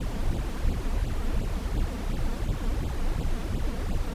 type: noise with flanger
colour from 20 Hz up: brown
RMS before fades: -27 dBFS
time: 0-4.14 s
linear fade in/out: 10 ms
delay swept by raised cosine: 0.25 to 4.45 ms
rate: 2.8 Hz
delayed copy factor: +0.9
effects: resampled to 32000 Hz